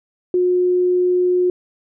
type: tone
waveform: sine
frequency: 360.7 Hz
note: F#4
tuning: 44 cents flat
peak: -13 dBFS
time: 0.34-1.5 s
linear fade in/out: 2 ms
effects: none